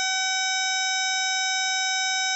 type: harmonic tone with a mistuned harmonic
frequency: 758 Hz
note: F#5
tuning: 42 cents sharp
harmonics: 1 / 2 / 3 / 4 / 5 / 7 / 8 / 9 / 10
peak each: -30 / -29 / -30 / -38 / -30 / -30 / -31 / -41 / -39 dBFS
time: 0-2.35 s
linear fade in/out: 0 ms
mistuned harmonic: 9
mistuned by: -19 cents
effects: none

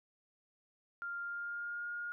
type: tone with pitch glide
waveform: sine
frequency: 1396.9 to 1423.8 Hz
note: F6 to F6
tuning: 0 to +33 cents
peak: -38 dBFS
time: 1.02-2.12 s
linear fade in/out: 0 ms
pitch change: +33 cents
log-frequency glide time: 1.2-1.88 s
effects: none

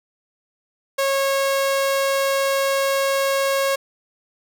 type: tone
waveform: sawtooth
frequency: 547 Hz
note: C#5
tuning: 23 cents flat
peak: -14 dBFS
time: 0.98-3.76 s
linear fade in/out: 10 ms
effects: none

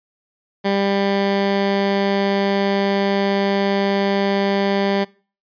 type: tone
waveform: 15% pulse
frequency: 198.1 Hz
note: G3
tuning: 18 cents sharp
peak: -10 dBFS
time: 0.64-5.05 s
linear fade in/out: 20 ms
effects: noise-tail reverb RT60 0.4 s tail -24 dB re dry + resampled to 11025 Hz

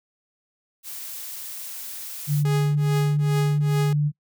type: noise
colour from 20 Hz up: blue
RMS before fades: -35 dBFS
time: 0.83-2.44 s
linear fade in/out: 50 ms
type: tone with pitch glide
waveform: sine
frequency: 146.83 to 147.77 Hz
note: D3 to D3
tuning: 0 to +11 cents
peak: -18 dBFS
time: 2.27-4.12 s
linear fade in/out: 50 ms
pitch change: +11 cents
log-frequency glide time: 2.44-2.89 s
type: tone with tremolo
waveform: sawtooth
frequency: 415.3 Hz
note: G#4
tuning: in tune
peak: -21 dBFS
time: 2.45-3.93 s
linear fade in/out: 2 ms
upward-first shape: triangle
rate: 2.4 Hz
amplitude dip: 100%
effects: noise-tail reverb RT60 0.1 s tail -25 dB re dry

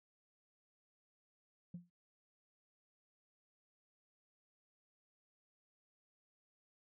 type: tone with exponential decay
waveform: sine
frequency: 175 Hz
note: F3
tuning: 4 cents sharp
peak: -40 dBFS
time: 1.74-1.9 s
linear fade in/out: 5 ms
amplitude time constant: 33 ms
effects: noise-tail reverb RT60 0.2 s tail -25 dB re dry + tanh soft clip ceiling -40 dBFS

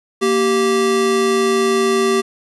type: tone pair together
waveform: square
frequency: 233.1 / 388.5 Hz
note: A#3 / G4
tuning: 0 / -16 cents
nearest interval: major sixth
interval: 884 cents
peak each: -21 / -15 dBFS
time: 0.21-2.22 s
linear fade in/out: 20 ms
effects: resampled to 24000 Hz + 7-bit

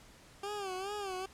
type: tone with vibrato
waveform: 20% pulse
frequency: 392 Hz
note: G4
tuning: in tune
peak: -32 dBFS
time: 0.43-1.26 s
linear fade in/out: 5 ms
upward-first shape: sine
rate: 2.4 Hz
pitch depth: 110 cents each way
effects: pink hiss -58 dBFS RMS until 1.33 s + low-pass 10000 Hz 12 dB/octave

